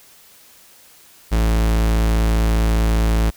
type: tone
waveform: 45% pulse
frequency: 55 Hz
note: A1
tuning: in tune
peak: -14 dBFS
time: 1.31-3.31 s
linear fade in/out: 20 ms
effects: white hiss -48 dBFS RMS until 3.36 s